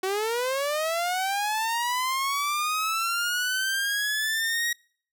sawtooth linear sweep, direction up, 370 to 1900 Hz, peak -21 dBFS, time 0.03-4.73 s, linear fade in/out 5 ms, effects noise-tail reverb RT60 0.5 s tail -26 dB re dry

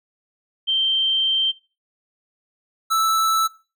sine / square tone pair in turn, 3136 / 1316.2 Hz, G7 / E6, 0 / -3 cents, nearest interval octave + minor third, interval 1503 cents, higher first, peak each -17 dBFS, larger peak neither, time 0.67-1.52 / 2.9-3.48 s, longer first, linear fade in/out 20 ms, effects noise-tail reverb RT60 0.3 s tail -18 dB re dry

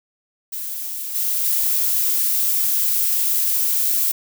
violet noise with level steps, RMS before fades -28 / -21 / -19 dBFS, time 0.52-4.12 s, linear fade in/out 10 ms, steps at 1.14 / 1.44 s, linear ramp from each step 20 ms, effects none

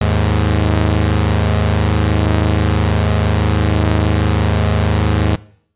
sawtooth tone pair together, 79 / 105.12 Hz, D#2 / G#2, +27 / +21 cents, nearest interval perfect fourth, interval 494 cents, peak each -11 dBFS, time 0.01-5.36 s, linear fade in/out 5 ms, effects noise-tail reverb RT60 0.6 s tail -20 dB re dry + resampled to 8000 Hz

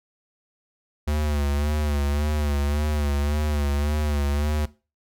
square tone with vibrato, 73.42 Hz, D2, in tune, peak -22 dBFS, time 1.07-4.66 s, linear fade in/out 10 ms, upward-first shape sine, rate 1.8 Hz, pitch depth 54 cents each way, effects noise-tail reverb RT60 0.3 s tail -18 dB re dry

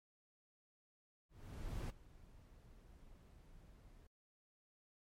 brown noise with ADSR envelope, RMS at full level -41 dBFS, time 1.29-4.07 s, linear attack 610 ms, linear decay 5 ms, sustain -20 dB, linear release 5 ms, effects MP3 64 kbps

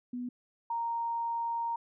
sine tone pair in turn, 246.3 / 929.9 Hz, B3 / A#5, -5 / -5 cents, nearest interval octave + major seventh, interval 2300 cents, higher second, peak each -34 / -30 dBFS, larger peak second, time 0.13-0.29 / 0.7-1.76 s, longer second, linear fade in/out 5 ms, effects none

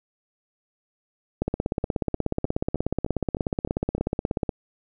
two click trains, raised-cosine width 2 ms, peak -18 / -10 dBFS, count 8 / 52, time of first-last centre 1.84-3.981 / 1.42-4.492 s, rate 3.27 / 16.6 Hz, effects none

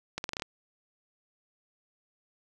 accelerating click train, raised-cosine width 0.2 ms, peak -16 dBFS, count 7, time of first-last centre 0.18-0.422 s, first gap 61 ms, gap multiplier 0.83, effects 9-bit

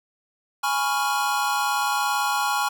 square chord, C# dominant seventh, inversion second, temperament equal, 830.6 / 987.8 / 1108.7 / 1396.9 Hz, G#5 / B5 / C#6 / E#6, 0 / 0 / 0 / 0 cents, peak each -26 / -30 / -28 / -28 dBFS, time 0.63-2.69 s, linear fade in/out 10 ms, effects none

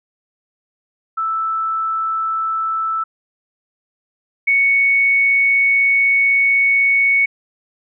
sine tone pair in turn, 1318.5 / 2221 Hz, E6 / C#7, 0 / +3 cents, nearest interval major sixth, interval 903 cents, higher second, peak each -17 / -11 dBFS, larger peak second, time 1.17-3.04 / 4.47-7.26 s, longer second, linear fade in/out 10 ms, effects none

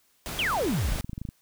pink noise, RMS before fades -35 dBFS, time 0.26-1.01 s, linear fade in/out 0 ms
sine exponential sweep, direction down, 3322 to 35.1 Hz, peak -24 dBFS, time 0.39-0.95 s, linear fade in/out 0 ms
clicks, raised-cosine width 5 ms, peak -22 dBFS, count 11, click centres 0.886 / 0.921 / 0.959 / 1 / 1.045 / 1.095 / 1.132 / 1.179 / 1.216 / 1.252 / 1.289 s
effects white hiss -66 dBFS RMS until 1.41 s

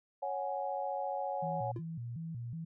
sine chord, C# suspended fourth, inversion none, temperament equal with one note detuned, 554.4 / 740 / 834.5 Hz, C#5 / F#5 / G#5, 0 / 0 / +8 cents, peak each -38 dBFS, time 0.22-1.72 s, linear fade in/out 10 ms
sine tone with vibrato, 139.5 Hz, C#3, 11 cents sharp, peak -38 dBFS, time 1.42-2.65 s, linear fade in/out 10 ms, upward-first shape square, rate 2.7 Hz, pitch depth 280 cents each way
triangle tone with exponential decay, 341.9 Hz, F4, 37 cents flat, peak -34 dBFS, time 1.76-1.85 s, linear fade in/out 2 ms, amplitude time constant 19 ms
effects none

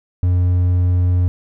triangle tone, 89.5 Hz, F2, 43 cents sharp, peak -10 dBFS, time 0.23-1.28 s, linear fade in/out 0 ms, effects none

